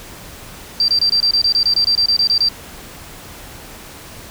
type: tone bursts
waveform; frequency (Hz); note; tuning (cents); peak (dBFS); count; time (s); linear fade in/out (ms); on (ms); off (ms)
sine; 4699; D8; 0; -11; 16; 0.8-2.487; 2; 82; 25
effects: pink hiss -36 dBFS RMS until 4.3 s